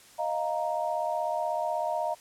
sine chord, Eb suspended second, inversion none, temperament equal, 622.3 / 698.5 / 932.3 Hz, Eb5 / F5 / Bb5, 0 / 0 / 0 cents, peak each -31 / -31 / -32 dBFS, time 0.18-2.15 s, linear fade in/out 20 ms, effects white hiss -54 dBFS RMS until 2.2 s + low-pass 11000 Hz 12 dB/octave

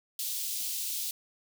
white high-pass noise, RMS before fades -34 dBFS, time 0.19-1.11 s, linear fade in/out 2 ms, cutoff 3200 Hz, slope 24 dB/octave, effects none

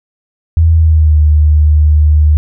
sine tone with pitch glide, 81.7 to 75.79 Hz, E2 to D#2, -15 to -45 cents, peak -4 dBFS, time 0.57-2.37 s, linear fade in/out 0 ms, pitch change -130 cents, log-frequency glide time 0.72-1.19 s, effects none

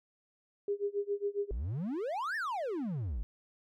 sine tone with tremolo, 405.5 Hz, G#4, 41 cents flat, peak -28 dBFS, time 0.68-1.51 s, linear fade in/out 2 ms, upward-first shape sine, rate 7.3 Hz, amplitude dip 95%
triangle exponential two-way sweep, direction up then down, 46.25 to 1864.7 to 46.25 Hz, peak -31 dBFS, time 1.51-3.23 s, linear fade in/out 0 ms, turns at 2.36 s
effects none

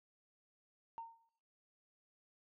sine tone with exponential decay, 916 Hz, A#5, 31 cents flat, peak -40 dBFS, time 0.98-1.29 s, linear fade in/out 0 ms, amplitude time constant 67 ms, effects noise-tail reverb RT60 1.0 s tail -26 dB re dry + tanh soft clip ceiling -37 dBFS

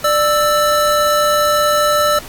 square tone pair together, 592.6 / 1318 Hz, D5 / E6, +15 / -1 cents, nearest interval octave + major second, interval 1384 cents, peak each -15 dBFS, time 0.04-2.19 s, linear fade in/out 5 ms, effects pink hiss -34 dBFS RMS until 2.28 s + AAC 64 kbps

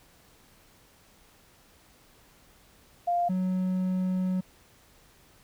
sine / triangle tone pair in turn, 698.5 / 185.01 Hz, F5 / F#3, 0 / 0 cents, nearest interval octave + major seventh, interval 2300 cents, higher first, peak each -23 dBFS, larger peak neither, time 3.07-3.29 / 3.29-4.41 s, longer second, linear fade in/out 10 ms, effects pink hiss -59 dBFS RMS until 5.43 s

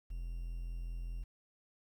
triangle tone with quantisation, 42.5 Hz, F1, 46 cents flat, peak -36 dBFS, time 0.1-1.24 s, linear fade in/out 10 ms, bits 11, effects none

